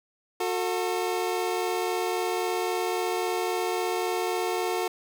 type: tone pair together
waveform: 25% pulse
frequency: 363.8 / 447.5 Hz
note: F#4 / A4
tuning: -29 / +29 cents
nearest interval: major third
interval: 358 cents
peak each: -24 / -26 dBFS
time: 0.4-4.88 s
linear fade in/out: 5 ms
effects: none